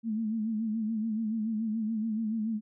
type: tone with vibrato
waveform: sine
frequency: 220 Hz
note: A3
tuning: in tune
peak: -28 dBFS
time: 0.03-2.61 s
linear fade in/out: 50 ms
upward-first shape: sine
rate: 7 Hz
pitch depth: 69 cents each way
effects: none